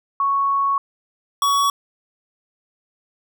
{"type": "tone pair in turn", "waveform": ["sine", "square"], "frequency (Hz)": [1108.7, 1124.2], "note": ["C#6", "C#6"], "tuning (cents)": [0, 24], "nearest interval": "unison", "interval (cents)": 24, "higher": "second", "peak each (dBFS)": -16, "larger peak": "neither", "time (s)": [[0.2, 0.78], [1.42, 1.7]], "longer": "first", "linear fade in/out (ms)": 2, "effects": []}